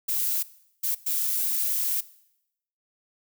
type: noise bursts at uneven times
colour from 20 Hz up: violet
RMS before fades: -26 dBFS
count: 3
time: 0.08-0.43 / 0.83-0.95 / 1.06-2.01 s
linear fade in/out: 10 ms
effects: noise-tail reverb RT60 0.8 s tail -19 dB re dry